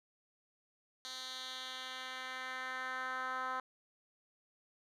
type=tone with band-pass filter sweep; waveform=10% pulse; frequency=258 Hz; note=C4; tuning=24 cents flat; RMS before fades=-42 dBFS; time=1.05-3.6 s; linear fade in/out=0 ms; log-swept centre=4500 to 1200 Hz; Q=2.1; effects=none